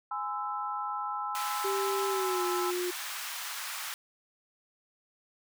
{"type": "chord", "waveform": "sine", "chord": "Ab augmented", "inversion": "none", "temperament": "equal with one note detuned", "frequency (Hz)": [830.6, 1025, 1318.5], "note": ["Ab5", "C6", "E6"], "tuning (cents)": [0, -36, 0], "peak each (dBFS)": [-36, -37, -35], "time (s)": [0.11, 2.71], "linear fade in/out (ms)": 5}
{"type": "high-pass noise", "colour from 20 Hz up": "pink", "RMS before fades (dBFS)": -38, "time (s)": [1.35, 3.94], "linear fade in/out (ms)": 0, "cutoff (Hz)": 1000, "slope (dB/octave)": 24}
{"type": "tone with pitch glide", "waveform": "sine", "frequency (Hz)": [392.2, 357.6], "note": ["G4", "F4"], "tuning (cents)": [1, 41], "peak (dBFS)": -30, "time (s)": [1.64, 2.91], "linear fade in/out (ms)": 10, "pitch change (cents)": -160, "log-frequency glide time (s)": [2.08, 2.44]}
{"effects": []}